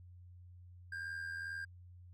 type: tone with amplitude modulation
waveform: triangle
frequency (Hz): 1600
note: G6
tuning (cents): +35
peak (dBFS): -36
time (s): 0.92-1.65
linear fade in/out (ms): 5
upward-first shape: sine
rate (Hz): 82.4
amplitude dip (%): 55
effects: added 89 Hz sine -53 dBFS peak until 2.13 s